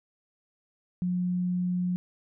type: tone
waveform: sine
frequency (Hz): 179.6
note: F3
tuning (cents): +49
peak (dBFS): -25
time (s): 1.02-1.96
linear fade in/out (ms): 0
effects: none